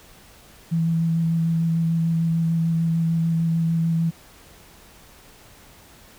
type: tone with vibrato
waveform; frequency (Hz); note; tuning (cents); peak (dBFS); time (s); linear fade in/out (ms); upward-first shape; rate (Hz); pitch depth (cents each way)
sine; 164.81; E3; 0; -18; 0.71-4.11; 20; square; 6.7; 11
effects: pink hiss -49 dBFS RMS until 6.18 s